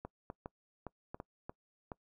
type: clicks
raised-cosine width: 1 ms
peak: -28 dBFS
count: 8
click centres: 0.05 / 0.301 / 0.459 / 0.867 / 1.145 / 1.201 / 1.495 / 1.918 s
effects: noise-tail reverb RT60 0.1 s tail -24 dB re dry